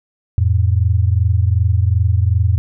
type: tone pair together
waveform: sine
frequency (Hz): 86.35 / 109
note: F2 / A2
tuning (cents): -19 / -16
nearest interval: major third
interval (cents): 403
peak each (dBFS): -13 / -15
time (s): 0.38-2.58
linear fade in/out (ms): 0
effects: none